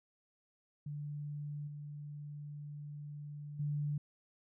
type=tone with level steps; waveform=sine; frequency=146.83 Hz; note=D3; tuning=in tune; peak=-39 / -43 / -33 dBFS; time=0.86-3.98 s; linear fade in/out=5 ms; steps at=1.67 / 3.59 s; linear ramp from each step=10 ms; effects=none